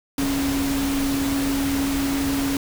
sine tone in noise, 276.1 Hz, C#4, 7 cents flat, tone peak -21 dBFS, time 0.18-2.57 s, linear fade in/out 2 ms, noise pink, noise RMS -28 dBFS, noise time 0.18-2.57 s, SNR +4 dB, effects none

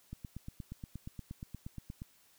click train, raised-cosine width 5 ms, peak -30 dBFS, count 17, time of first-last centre 0.13-2.019 s, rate 8.47 Hz, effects white hiss -66 dBFS RMS until 2.38 s

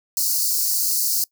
white high-pass noise, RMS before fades -21 dBFS, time 0.17-1.24 s, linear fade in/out 2 ms, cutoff 4300 Hz, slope 96 dB/octave, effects noise-tail reverb RT60 0.1 s tail -23 dB re dry

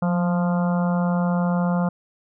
harmonic tone with a mistuned harmonic, 174.61 Hz, F3, in tune, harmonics 1 / 3 / 4 / 5 / 6 / 7 / 8, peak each -19 / -29 / -31 / -33 / -35 / -36 / -37 dBFS, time 0.02-1.89 s, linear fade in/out 5 ms, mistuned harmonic 1, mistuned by +37 cents, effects none

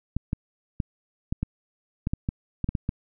clicks, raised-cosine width 5 ms, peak -13 dBFS, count 12, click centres 0.166 / 0.331 / 0.802 / 1.325 / 1.43 / 2.071 / 2.135 / 2.289 / 2.643 / 2.69 / 2.752 / 2.891 s, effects none

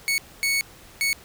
sawtooth tone bursts at uneven times, 2217 Hz, C#7, in tune, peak -17 dBFS, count 3, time 0.08-0.18 / 0.43-0.61 / 1.01-1.13 s, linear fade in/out 0 ms, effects pink hiss -48 dBFS RMS until 1.24 s

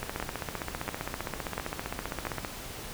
two click trains, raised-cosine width 0.5 ms, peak -16 / -17 dBFS, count 4 / 38, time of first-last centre 0.2-2.269 / 0.03-2.448 s, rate 1.45 / 15.3 Hz, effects pink hiss -41 dBFS RMS until 2.93 s

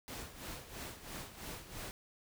pink noise with tremolo, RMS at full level -44 dBFS, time 0.08-1.91 s, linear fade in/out 0 ms, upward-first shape sine, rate 3 Hz, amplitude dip 70%, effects none

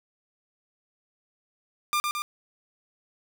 sawtooth tone with echo, 1198 Hz, D6, 34 cents sharp, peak -19 dBFS, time 1.93-2 s, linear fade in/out 0 ms, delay 110 ms, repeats 2, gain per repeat -3 dB, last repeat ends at 2.22 s, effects none

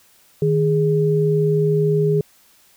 sine tone pair together, 155.56 / 413.7 Hz, D#3 / G#4, 0 / -7 cents, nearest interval octave + perfect fourth, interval 1693 cents, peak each -17 dBFS, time 0.42-2.21 s, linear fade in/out 2 ms, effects white hiss -54 dBFS RMS until 2.76 s

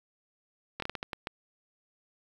slowing click train, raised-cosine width 0.3 ms, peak -18 dBFS, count 8, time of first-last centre 0.8-1.271 s, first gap 23 ms, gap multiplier 1.35, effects 8-bit

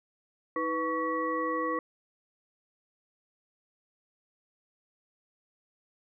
sine tone cluster, 318.4 / 495.8 / 1122 / 1935 Hz, D#4 / B4 / C#6 / B6, +40 / +7 / +21 / -36 cents, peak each -34 / -33 / -31 / -38 dBFS, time 0.56-1.79 s, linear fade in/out 2 ms, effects none

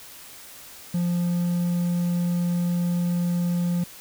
triangle tone, 174.61 Hz, F3, in tune, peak -19 dBFS, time 0.94-3.84 s, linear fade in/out 5 ms, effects white hiss -44 dBFS RMS until 4 s

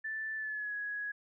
sine tone with pitch glide, 1760 to 1670.8 Hz, A6 to G#6, 0 to +10 cents, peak -35 dBFS, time 0.04-1.12 s, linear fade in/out 10 ms, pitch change -90 cents, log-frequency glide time 0.36-0.74 s, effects none

